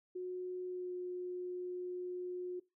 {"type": "tone with pitch glide", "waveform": "sine", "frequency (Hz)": [364.5, 360.5], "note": ["F#4", "F#4"], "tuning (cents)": [-26, -45], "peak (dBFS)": -38, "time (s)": [0.15, 2.6], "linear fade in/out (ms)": 10, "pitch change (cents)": -19, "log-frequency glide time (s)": [0.66, 0.93], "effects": ["noise-tail reverb RT60 0.2 s tail -18 dB re dry"]}